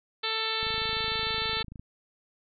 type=harmonic tone; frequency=443.4 Hz; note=A4; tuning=13 cents sharp; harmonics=1 / 2 / 3 / 4 / 5 / 6 / 7 / 8 / 9 / 10; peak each=-38 / -39 / -36 / -38 / -38 / -38 / -39 / -34 / -34 / -39 dBFS; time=0.23-1.63 s; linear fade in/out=10 ms
type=click train; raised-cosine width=5 ms; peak=-30 dBFS; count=32; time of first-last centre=0.63-1.795 s; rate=26.6 Hz
effects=none